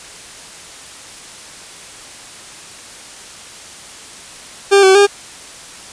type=tone with pitch steps; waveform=40% pulse; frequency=397.6 / 381.4 / 404 Hz; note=G4 / G4 / G#4; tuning=+25 / -47 / -48 cents; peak=-5 dBFS; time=4.71-5.07 s; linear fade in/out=20 ms; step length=120 ms; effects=white hiss -35 dBFS RMS until 5.92 s + resampled to 22050 Hz